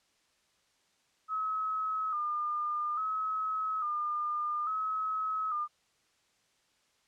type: tone with vibrato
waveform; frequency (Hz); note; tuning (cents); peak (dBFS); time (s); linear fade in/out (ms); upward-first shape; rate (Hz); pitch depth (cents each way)
sine; 1244.5; D#6; 0; -30; 1.28-5.68; 50; square; 0.59; 53
effects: white hiss -71 dBFS RMS until 7.07 s + low-pass 7000 Hz 12 dB/octave